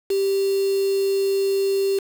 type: tone with quantisation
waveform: sine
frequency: 392 Hz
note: G4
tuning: in tune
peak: -18 dBFS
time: 0.1-1.99 s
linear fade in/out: 5 ms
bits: 5
effects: none